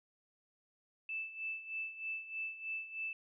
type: tone with tremolo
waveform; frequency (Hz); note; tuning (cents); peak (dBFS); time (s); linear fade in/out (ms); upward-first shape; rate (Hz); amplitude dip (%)
sine; 2637; E7; 0; -36; 1.09-3.13; 2; sine; 3.2; 75
effects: none